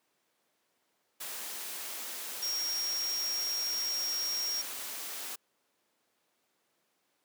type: tone in noise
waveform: sine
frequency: 5588 Hz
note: F8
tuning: in tune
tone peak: -31 dBFS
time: 2.42-4.62 s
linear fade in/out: 10 ms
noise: white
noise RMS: -40 dBFS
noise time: 1.2-5.36 s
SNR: +6 dB
effects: pink hiss -75 dBFS RMS until 7.24 s + high-pass 300 Hz 12 dB/octave